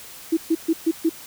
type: tone bursts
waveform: sine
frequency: 326.2 Hz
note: E4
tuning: 18 cents flat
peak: -15 dBFS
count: 5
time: 0.32-1.095 s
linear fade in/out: 10 ms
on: 51 ms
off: 130 ms
effects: white hiss -41 dBFS RMS until 1.26 s